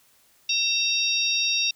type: harmonic tone with a mistuned harmonic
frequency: 932.3 Hz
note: A#5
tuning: in tune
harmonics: 3 / 4 / 5 / 6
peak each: -26 / -25 / -31 / -26 dBFS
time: 0.49-1.71 s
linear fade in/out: 5 ms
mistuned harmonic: 3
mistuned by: -54 cents
effects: white hiss -60 dBFS RMS until 1.75 s